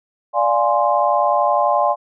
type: chord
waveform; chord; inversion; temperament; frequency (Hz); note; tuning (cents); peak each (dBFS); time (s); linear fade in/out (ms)
sine; D half-diminished seventh; none; equal; 587.3 / 698.5 / 830.6 / 1046.5; D5 / F5 / Ab5 / C6; 0 / 0 / 0 / 0; -19; 0.33-1.96; 50
effects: none